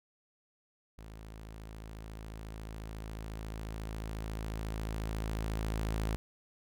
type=tone with level ramp; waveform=sawtooth; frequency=54.1 Hz; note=A1; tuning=29 cents flat; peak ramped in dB=-43 to -27 dBFS; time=0.98-6.16 s; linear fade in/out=0 ms; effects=none

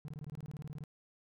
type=tone bursts; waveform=triangle; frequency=148.7 Hz; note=D3; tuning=22 cents sharp; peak=-38 dBFS; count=15; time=0.05-0.838 s; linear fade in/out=0 ms; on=32 ms; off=22 ms; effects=tanh soft clip ceiling -34 dBFS

